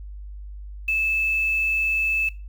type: tone with quantisation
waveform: sine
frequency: 2621 Hz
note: E7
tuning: 11 cents flat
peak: -19 dBFS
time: 0.88-2.29 s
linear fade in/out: 5 ms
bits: 7
effects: noise-tail reverb RT60 0.3 s tail -18 dB re dry + added 50 Hz sine -34 dBFS peak until 2.48 s